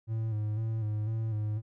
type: tone with vibrato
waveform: triangle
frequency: 109 Hz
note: A2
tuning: 16 cents flat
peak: -27 dBFS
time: 0.07-1.62 s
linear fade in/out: 50 ms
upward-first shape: square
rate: 2 Hz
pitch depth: 43 cents each way
effects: none